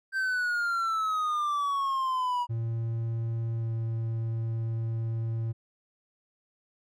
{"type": "exponential sweep", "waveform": "triangle", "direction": "down", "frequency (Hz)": [1568, 962], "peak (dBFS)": -24, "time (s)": [0.12, 2.47], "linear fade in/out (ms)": 50}
{"type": "tone with pitch glide", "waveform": "triangle", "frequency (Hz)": [114.6, 113.61], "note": ["A#2", "A#2"], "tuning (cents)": [-29, -44], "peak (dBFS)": -26, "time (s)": [2.49, 5.53], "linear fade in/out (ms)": 20, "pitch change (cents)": -15, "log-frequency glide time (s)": [3.56, 3.69]}
{"effects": []}